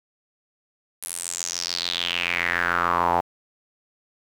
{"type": "tone with band-pass filter sweep", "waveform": "sawtooth", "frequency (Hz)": 86.9, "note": "F2", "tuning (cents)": -8, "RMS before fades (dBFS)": -25, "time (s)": [1.02, 3.21], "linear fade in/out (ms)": 10, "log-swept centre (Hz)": [11000, 810], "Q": 4.8, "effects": ["8-bit"]}